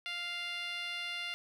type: tone with band-pass filter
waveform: 10% pulse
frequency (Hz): 698.5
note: F5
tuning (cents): 0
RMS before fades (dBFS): -39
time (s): 0.06-1.34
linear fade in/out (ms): 0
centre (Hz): 2700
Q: 1.4
effects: none